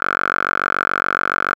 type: tone with band-pass filter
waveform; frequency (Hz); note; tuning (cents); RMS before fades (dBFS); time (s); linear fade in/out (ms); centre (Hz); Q
5% pulse; 47.05; F#1; +30; -20; 0-1.55; 10; 1400; 5.4
effects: none